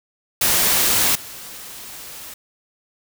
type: noise with level steps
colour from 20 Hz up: white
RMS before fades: -17 / -36 dBFS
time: 0.41-2.34 s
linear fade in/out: 5 ms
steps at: 1.15 s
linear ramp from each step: 5 ms
effects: none